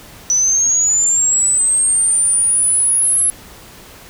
sine linear sweep, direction up, 5920 to 10990 Hz, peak -11 dBFS, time 0.3-3.3 s, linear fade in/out 0 ms, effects pink hiss -39 dBFS RMS until 4.09 s

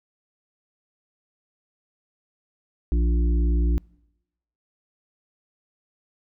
harmonic tone, 58.27 Hz, A#1, in tune, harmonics 1 / 3 / 5 / 6, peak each -18 / -32 / -32 / -36 dBFS, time 2.92-3.78 s, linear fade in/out 0 ms, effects noise-tail reverb RT60 0.9 s tail -26 dB re dry

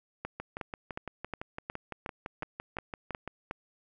two click trains, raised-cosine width 0.5 ms, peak -20 / -22 dBFS, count 10 / 18, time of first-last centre 0.25-3.511 / 0.4-3.276 s, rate 2.76 / 5.91 Hz, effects none

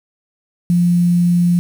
sine tone with quantisation, 174.61 Hz, F3, in tune, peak -10 dBFS, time 0.7-1.59 s, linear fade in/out 0 ms, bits 6, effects none

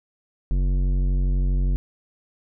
sine tone with tanh clipping, 46.2 Hz, F#1, 2 cents flat, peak -20 dBFS, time 0.51-1.76 s, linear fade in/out 0 ms, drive 13 dB, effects none

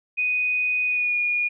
sine tone with pitch glide, 2489 to 2439 Hz, D#7 to D#7, 0 to -35 cents, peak -20 dBFS, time 0.17-1.49 s, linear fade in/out 20 ms, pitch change -35 cents, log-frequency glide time 0.85-1.17 s, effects none

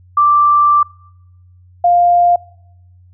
sine tone pair in turn, 1174.7 / 701 Hz, D6 / F5, 0 / +6 cents, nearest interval major sixth, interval 894 cents, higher first, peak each -7 dBFS, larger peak neither, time 0.17-0.83 / 1.84-2.36 s, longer first, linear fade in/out 5 ms, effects noise-tail reverb RT60 0.9 s tail -26 dB re dry + added 90 Hz sine -42 dBFS peak until 3.13 s

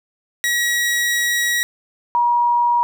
sawtooth / sine tone pair in turn, 1913 / 956.5 Hz, A#6 / A#5, +44 / +44 cents, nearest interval octave, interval 1200 cents, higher first, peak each -13 dBFS, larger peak neither, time 0.44-1.63 / 2.15-2.83 s, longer first, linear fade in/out 0 ms, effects none

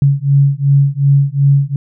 sine beating tone pair, 138.59 / 141.29 Hz, C#3 / C#3, 0 / +33 cents, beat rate 2.7 Hz, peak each -11 dBFS, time 0.02-1.76 s, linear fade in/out 2 ms, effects none

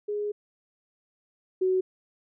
sine tone pair in turn, 415.3 / 373 Hz, G#4 / F#4, 0 / +14 cents, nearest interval major second, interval 186 cents, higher first, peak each -27 / -21 dBFS, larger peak second, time 0.08-0.32 / 1.61-1.81 s, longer first, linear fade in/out 10 ms, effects none

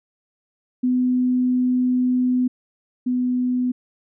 sine tone pair in turn, 251.3 / 249.9 Hz, B3 / B3, +30 / +21 cents, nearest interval unison, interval 9 cents, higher first, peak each -16 / -18 dBFS, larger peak first, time 0.83-2.48 / 3.06-3.72 s, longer first, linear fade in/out 10 ms, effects none

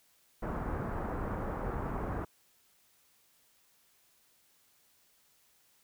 pink low-pass noise, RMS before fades -36 dBFS, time 0.42-2.25 s, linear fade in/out 10 ms, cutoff 1400 Hz, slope 24 dB/octave, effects white hiss -68 dBFS RMS until 5.83 s

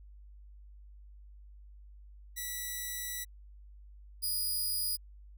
5% pulse tone pair in turn, 1955 / 4926 Hz, B6 / D#8, -18 / -18 cents, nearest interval octave + major third, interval 1600 cents, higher second, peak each -26 / -24 dBFS, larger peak second, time 2.36-3.25 / 4.22-4.97 s, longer first, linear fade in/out 20 ms, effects added 50 Hz sine -50 dBFS peak until 5.37 s

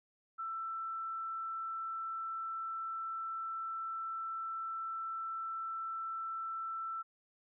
sine tone, 1332 Hz, E6, 18 cents sharp, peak -37 dBFS, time 0.38-7.03 s, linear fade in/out 20 ms, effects none

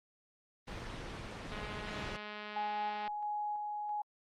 pink noise, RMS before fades -42 dBFS, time 0.67-2.17 s, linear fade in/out 10 ms
click train, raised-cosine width 0.3 ms, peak -28 dBFS, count 328, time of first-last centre 1.52-3.077 s, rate 210 Hz
sine tone with tremolo, 836 Hz, G#5, 11 cents sharp, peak -34 dBFS, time 2.56-4.02 s, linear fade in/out 5 ms, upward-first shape square, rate 1.5 Hz, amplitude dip 25%
effects low-pass 4000 Hz 12 dB/octave + Opus 24 kbps

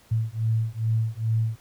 sine beating tone pair, 110.8 / 113.2 Hz, A2 / A2, +13 / +50 cents, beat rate 2.4 Hz, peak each -25 dBFS, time 0.11-1.56 s, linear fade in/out 10 ms, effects pink hiss -56 dBFS RMS until 1.6 s

